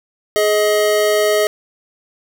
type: tone pair together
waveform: square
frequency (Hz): 421.1 / 629.7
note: G#4 / D#5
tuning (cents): +24 / +21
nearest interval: perfect fifth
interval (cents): 697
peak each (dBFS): -16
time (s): 0.36-1.47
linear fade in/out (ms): 0
effects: none